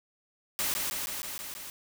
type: noise with echo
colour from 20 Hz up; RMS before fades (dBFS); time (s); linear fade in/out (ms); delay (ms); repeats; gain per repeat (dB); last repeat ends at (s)
white; -30; 0.59-0.74; 0; 160; 6; -2; 1.7
effects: none